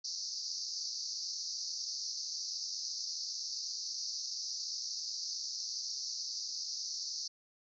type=band-pass noise; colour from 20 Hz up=pink; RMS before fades=-40 dBFS; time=0.04-7.28 s; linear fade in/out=10 ms; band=4400 to 6100 Hz; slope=96 dB/octave; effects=none